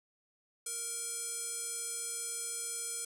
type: tone with band-pass filter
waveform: square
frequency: 467 Hz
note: A#4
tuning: 3 cents sharp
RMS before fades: -39 dBFS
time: 0.66-3.05 s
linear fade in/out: 5 ms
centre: 8700 Hz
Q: 4
effects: none